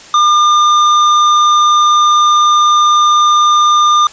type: tone with tanh clipping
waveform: sine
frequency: 1204 Hz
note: D6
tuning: 43 cents sharp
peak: -8 dBFS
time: 0.14-4.07 s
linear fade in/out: 2 ms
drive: 14 dB
effects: white hiss -35 dBFS RMS until 4.12 s + resampled to 16000 Hz

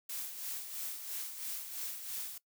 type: noise with tremolo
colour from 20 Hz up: blue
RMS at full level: -39 dBFS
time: 0.09-2.38 s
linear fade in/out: 5 ms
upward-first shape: sine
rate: 3 Hz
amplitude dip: 55%
effects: noise-tail reverb RT60 0.1 s tail -20 dB re dry

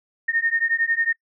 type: beating tone pair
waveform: sine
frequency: 1831 / 1842 Hz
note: A#6 / A#6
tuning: -32 / -21 cents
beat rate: 11 Hz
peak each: -22 dBFS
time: 0.28-1.13 s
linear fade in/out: 10 ms
effects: noise-tail reverb RT60 0.1 s tail -23 dB re dry

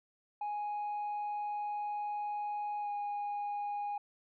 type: tone with pitch glide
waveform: sine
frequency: 830.6 to 821.5 Hz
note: G#5 to G#5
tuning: 0 to -19 cents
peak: -32 dBFS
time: 0.41-3.98 s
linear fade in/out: 5 ms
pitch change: -19 cents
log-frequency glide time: 2.81-2.89 s
effects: tanh soft clip ceiling -33 dBFS

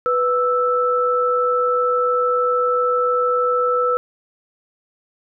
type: tone pair together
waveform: sine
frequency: 494.5 / 1318.5 Hz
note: B4 / E6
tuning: +2 / 0 cents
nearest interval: octave + perfect fourth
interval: 1698 cents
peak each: -18 dBFS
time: 0.06-3.97 s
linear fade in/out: 0 ms
effects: none

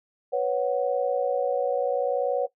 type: chord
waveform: sine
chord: B suspended second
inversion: none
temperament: equal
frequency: 493.9 / 554.4 / 740 Hz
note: B4 / C#5 / F#5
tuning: 0 / 0 / 0 cents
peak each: -26 / -25 / -29 dBFS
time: 0.32-2.47 s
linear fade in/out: 20 ms
effects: noise-tail reverb RT60 0.1 s tail -18 dB re dry

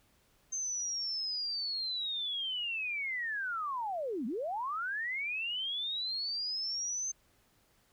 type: linear two-way sweep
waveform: sine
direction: down then up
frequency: 6310 to 203.3 to 6310 Hz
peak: -33 dBFS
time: 0.52-7.12 s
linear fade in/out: 10 ms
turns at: 4.26 s
effects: pink hiss -69 dBFS RMS until 7.92 s

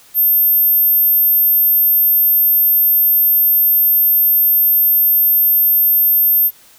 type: tone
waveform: sine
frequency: 13290 Hz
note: G#9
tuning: in tune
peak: -9 dBFS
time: 0.14-6.51 s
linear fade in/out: 50 ms
effects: white hiss -46 dBFS RMS until 6.78 s

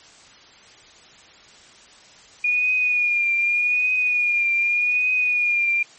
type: tone with vibrato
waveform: sine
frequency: 2439 Hz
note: D#7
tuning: 35 cents flat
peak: -17 dBFS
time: 2.44-5.83 s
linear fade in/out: 5 ms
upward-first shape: triangle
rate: 0.84 Hz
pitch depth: 49 cents each way
effects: white hiss -48 dBFS RMS until 5.98 s + MP3 32 kbps

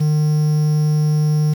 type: tone with quantisation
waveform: triangle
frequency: 151.8 Hz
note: D#3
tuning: 42 cents flat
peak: -11 dBFS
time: 0-1.54 s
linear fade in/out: 10 ms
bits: 6
effects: none

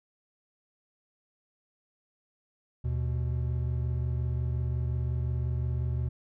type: tone pair together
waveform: triangle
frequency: 77.1 / 122.74 Hz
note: D#2 / B2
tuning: -15 / -10 cents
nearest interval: minor sixth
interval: 805 cents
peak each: -28 dBFS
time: 2.84-6.09 s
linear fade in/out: 10 ms
effects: none

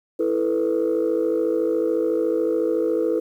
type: chord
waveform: sine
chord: E suspended fourth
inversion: none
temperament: equal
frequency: 329.6 / 440 / 493.9 Hz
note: E4 / A4 / B4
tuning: 0 / 0 / 0 cents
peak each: -22 dBFS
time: 0.19-3.2 s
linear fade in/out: 10 ms
effects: tanh soft clip ceiling -13 dBFS + 9-bit

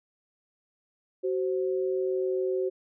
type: tone pair together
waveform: sine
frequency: 376 / 523.3 Hz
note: F#4 / C5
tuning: +28 / 0 cents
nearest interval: tritone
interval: 572 cents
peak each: -26 / -32 dBFS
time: 1.23-2.7 s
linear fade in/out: 20 ms
effects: none

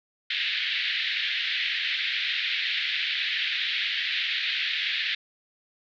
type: band-pass noise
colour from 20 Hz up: white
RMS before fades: -28 dBFS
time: 0.3-5.15 s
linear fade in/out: 5 ms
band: 1700 to 3900 Hz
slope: 48 dB/octave
effects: none

